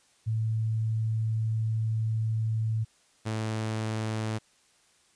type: tone pair in turn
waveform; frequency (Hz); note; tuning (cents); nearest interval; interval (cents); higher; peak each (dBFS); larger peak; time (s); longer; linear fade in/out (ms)
sine / sawtooth; 110.9 / 109.82; A2 / A2; +14 / -3; unison; 17; first; -25; neither; 0.26-2.85 / 3.25-4.39; first; 20
effects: white hiss -64 dBFS RMS until 5.15 s + resampled to 22050 Hz